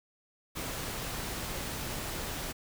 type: noise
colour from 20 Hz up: pink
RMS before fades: -37 dBFS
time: 0.55-2.53 s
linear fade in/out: 20 ms
effects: none